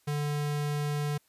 square tone, 147 Hz, D3, 2 cents sharp, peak -29 dBFS, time 0.07-1.18 s, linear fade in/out 10 ms, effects white hiss -68 dBFS RMS until 1.28 s + resampled to 32000 Hz

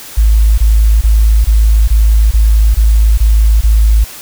sine tone bursts, 53.9 Hz, A1, 35 cents flat, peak -4 dBFS, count 9, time 0.17-4.044 s, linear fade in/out 10 ms, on 410 ms, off 23 ms, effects white hiss -30 dBFS RMS until 4.21 s

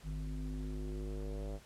square tone with low-pass filter sweep, 51.1 Hz, G#1, 27 cents flat, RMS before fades -40 dBFS, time 0.03-1.6 s, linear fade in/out 50 ms, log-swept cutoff 180 to 610 Hz, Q 2.8, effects pink hiss -60 dBFS RMS until 1.65 s + low-pass 11000 Hz 12 dB/octave

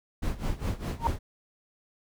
brown noise with tremolo, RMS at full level -28 dBFS, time 0.22-1.19 s, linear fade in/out 10 ms, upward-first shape sine, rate 4.9 Hz, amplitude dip 85%
sine tone with exponential growth, 925 Hz, A#5, 14 cents flat, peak -18 dBFS, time 0.98-1.07 s, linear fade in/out 1 ms, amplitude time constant 19 ms
effects none

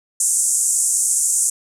white band-pass noise, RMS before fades -18 dBFS, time 0.2-1.5 s, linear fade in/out 5 ms, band 6800 to 9600 Hz, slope 48 dB/octave, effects none

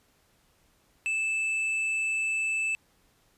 triangle tone with hard clipping, 2631 Hz, E7, 4 cents flat, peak -27 dBFS, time 1.06-2.75 s, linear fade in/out 0 ms, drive 8 dB, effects pink hiss -66 dBFS RMS until 3.37 s + resampled to 32000 Hz

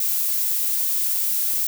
violet noise, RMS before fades -22 dBFS, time 0-1.67 s, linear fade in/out 2 ms, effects none

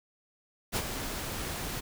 pink noise with ADSR envelope, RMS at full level -28 dBFS, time 0.72-1.81 s, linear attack 42 ms, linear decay 51 ms, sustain -8 dB, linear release 20 ms, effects none

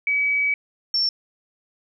sine tone pair in turn, 2279 / 5431 Hz, C#7 / F8, +47 / -49 cents, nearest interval octave + minor third, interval 1504 cents, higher second, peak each -18 dBFS, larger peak neither, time 0.07-0.54 / 0.94-1.09 s, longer first, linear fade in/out 2 ms, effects 10-bit

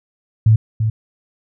sine tone with echo, 110 Hz, A2, in tune, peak -7 dBFS, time 0.46-0.56 s, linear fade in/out 5 ms, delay 340 ms, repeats 1, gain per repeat -7 dB, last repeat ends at 0.9 s, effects none

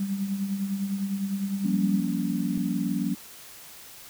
sine tone with tremolo, 196.8 Hz, G3, 7 cents sharp, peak -23 dBFS, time 0-2 s, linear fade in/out 2 ms, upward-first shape triangle, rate 9.9 Hz, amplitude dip 65%
sine chord, G half-diminished seventh, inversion third, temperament just, 176.4 / 196 / 235.2 / 282.2 Hz, F3 / G3 / Bb3 / Db4, +18 / 0 / +16 / +31 cents, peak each -30 dBFS, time 1.64-3.15 s, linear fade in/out 10 ms
click, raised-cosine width 3 ms, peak -28 dBFS, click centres 2.575 s
effects white hiss -46 dBFS RMS until 4.09 s

